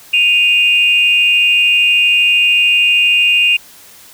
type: tone pair together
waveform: sine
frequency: 2487 / 2800 Hz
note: D#7 / F7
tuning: -1 / +4 cents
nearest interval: major second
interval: 205 cents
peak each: -10 dBFS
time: 0.13-3.57 s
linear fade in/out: 10 ms
effects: tanh soft clip ceiling -1 dBFS + white hiss -40 dBFS RMS until 4.13 s